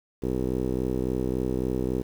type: tone with low-pass filter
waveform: 10% pulse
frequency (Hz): 63.6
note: C2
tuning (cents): -48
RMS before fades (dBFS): -27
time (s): 0.22-2.03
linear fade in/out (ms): 20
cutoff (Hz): 440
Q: 2.6
effects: 8-bit